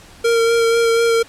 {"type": "tone with vibrato", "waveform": "square", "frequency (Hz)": 461.5, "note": "A#4", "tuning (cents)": -17, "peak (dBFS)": -13, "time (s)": [0.24, 1.23], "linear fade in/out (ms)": 10, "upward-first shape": "sine", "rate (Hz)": 4.1, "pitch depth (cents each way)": 16, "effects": ["pink hiss -43 dBFS RMS until 1.28 s", "low-pass 10000 Hz 12 dB/octave"]}